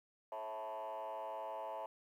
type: tone with frequency modulation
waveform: sine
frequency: 765 Hz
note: G5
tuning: 42 cents flat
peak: -39 dBFS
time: 0.32-1.86 s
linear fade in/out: 2 ms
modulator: 112 Hz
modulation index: 2.1
effects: tanh soft clip ceiling -39 dBFS + 12-bit